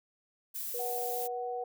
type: noise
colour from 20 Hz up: violet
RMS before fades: -38 dBFS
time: 0.54-1.28 s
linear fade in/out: 20 ms
type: tone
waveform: sine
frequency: 483.2 Hz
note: B4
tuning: 38 cents flat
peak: -36 dBFS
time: 0.74-1.64 s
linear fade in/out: 5 ms
type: tone with pitch glide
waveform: sine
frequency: 740 to 744.7 Hz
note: F#5 to F#5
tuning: 0 to +11 cents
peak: -36 dBFS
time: 0.79-1.64 s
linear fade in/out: 5 ms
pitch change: +11 cents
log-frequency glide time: 1.3-1.37 s
effects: none